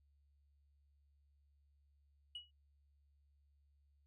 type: tone with exponential decay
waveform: sine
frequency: 2917 Hz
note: F#7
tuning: 25 cents flat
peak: -40 dBFS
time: 2.35-2.51 s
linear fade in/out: 5 ms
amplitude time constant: 34 ms
effects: tanh soft clip ceiling -41 dBFS + added 71 Hz sine -70 dBFS peak until 4.06 s